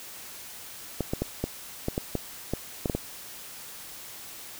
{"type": "clicks", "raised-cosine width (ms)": 2, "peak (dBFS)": -13, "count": 11, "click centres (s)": [1.007, 1.135, 1.22, 1.44, 1.884, 1.979, 2.153, 2.536, 2.858, 2.898, 2.95], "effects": ["white hiss -43 dBFS RMS until 4.59 s"]}